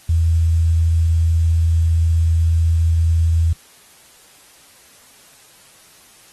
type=tone with quantisation; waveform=sine; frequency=82.41 Hz; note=E2; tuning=in tune; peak=-12 dBFS; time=0.09-3.53 s; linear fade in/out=5 ms; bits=7; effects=white hiss -48 dBFS RMS until 6.32 s + AAC 32 kbps